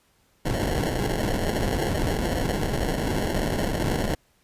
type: noise with sample-and-hold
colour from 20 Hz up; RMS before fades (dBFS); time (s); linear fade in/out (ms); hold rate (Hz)
pink; -25; 0.45-4.15; 5; 1225
effects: pink hiss -64 dBFS RMS until 4.43 s + resampled to 32000 Hz